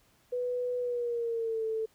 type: tone with pitch glide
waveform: sine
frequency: 493.9 to 442.6 Hz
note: B4 to A4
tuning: 0 to +10 cents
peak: -29 dBFS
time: 0.32-1.86 s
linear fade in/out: 10 ms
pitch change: -190 cents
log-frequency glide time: 0.79-1.65 s
effects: pink hiss -66 dBFS RMS until 1.94 s